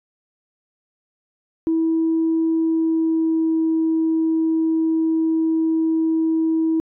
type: tone with pitch glide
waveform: sine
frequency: 325.1 to 322.5 Hz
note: E4 to E4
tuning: -24 to -38 cents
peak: -15 dBFS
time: 1.67-6.8 s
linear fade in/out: 0 ms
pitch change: -14 cents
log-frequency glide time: 2.51-3.6 s
effects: tanh soft clip ceiling -12 dBFS